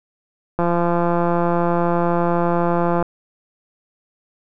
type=click train; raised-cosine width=1 ms; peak=-6 dBFS; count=420; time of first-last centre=0.59-3.026 s; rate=172 Hz; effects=none